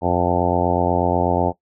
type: harmonic tone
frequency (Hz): 88.2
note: F2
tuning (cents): +18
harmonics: 1 / 2 / 3 / 4 / 5 / 6 / 7 / 8 / 9 / 10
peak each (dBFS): -25 / -25 / -25 / -25 / -25 / -25 / -25 / -25 / -25 / -25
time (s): 0.01-1.53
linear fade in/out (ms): 50
effects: noise-tail reverb RT60 0.1 s tail -17 dB re dry